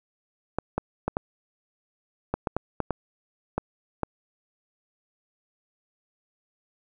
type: clicks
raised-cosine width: 1 ms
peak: -11 dBFS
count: 11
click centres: 0.586 / 0.78 / 1.08 / 1.169 / 2.34 / 2.472 / 2.566 / 2.803 / 2.907 / 3.58 / 4.033 s
effects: none